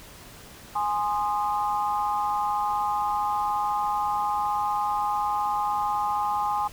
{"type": "chord", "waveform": "sine", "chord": "Ab major", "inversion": "none", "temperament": "equal with one note detuned", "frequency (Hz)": [830.6, 1046.5, 1230.9], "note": ["Ab5", "C6", "Eb6"], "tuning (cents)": [0, 0, -19], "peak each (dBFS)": [-25, -29, -31], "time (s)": [0.75, 6.68], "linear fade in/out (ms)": 10, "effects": ["pink hiss -46 dBFS RMS until 6.72 s"]}